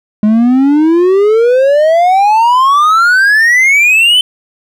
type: exponential sweep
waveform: triangle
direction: up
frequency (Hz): 207.7 to 3080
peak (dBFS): -3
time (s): 0.23-4.21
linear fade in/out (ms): 2
effects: none